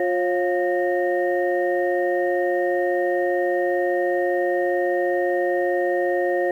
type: tone cluster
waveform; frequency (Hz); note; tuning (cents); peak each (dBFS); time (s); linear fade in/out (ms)
sine; 354.9 / 543 / 706 / 1847; F4 / C#5 / F5 / A#6; +28 / -36 / +19 / -16; -22 / -22 / -26 / -29; 0-6.51; 2
effects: tanh soft clip ceiling -9 dBFS + 9-bit